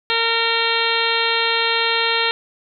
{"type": "harmonic tone", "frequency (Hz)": 459, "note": "A#4", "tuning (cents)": -27, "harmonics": [1, 2, 3, 4, 5, 6, 7, 8, 9], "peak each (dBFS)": [-25, -25, -25, -25, -25, -25, -25, -25, -25], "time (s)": [0.1, 2.31], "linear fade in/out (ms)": 0, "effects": []}